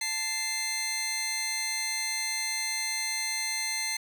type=tone pair together; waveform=15% pulse; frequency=880 / 2085 Hz; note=A5 / C7; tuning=0 / -7 cents; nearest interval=octave + minor third; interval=1493 cents; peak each=-33 / -23 dBFS; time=0.01-3.97 s; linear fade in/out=5 ms; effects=none